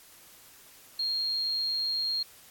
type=tone; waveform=sine; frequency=4236 Hz; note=C8; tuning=21 cents sharp; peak=-27 dBFS; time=0.99-2.23 s; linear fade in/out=5 ms; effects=white hiss -54 dBFS RMS until 2.5 s + AAC 64 kbps